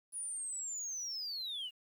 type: linear sweep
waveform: sine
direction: down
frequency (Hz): 9850 to 2794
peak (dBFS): -36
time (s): 0.12-1.71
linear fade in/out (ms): 50
effects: tanh soft clip ceiling -36 dBFS + 11-bit